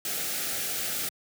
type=band-stop noise; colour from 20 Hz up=white; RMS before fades=-31 dBFS; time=0.05-1.09 s; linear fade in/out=2 ms; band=840 to 1200 Hz; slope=96 dB/octave; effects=high-pass 100 Hz 12 dB/octave